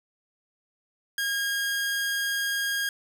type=tone; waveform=sawtooth; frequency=1627 Hz; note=G#6; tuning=36 cents flat; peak=-22 dBFS; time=1.18-2.89 s; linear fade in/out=2 ms; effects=none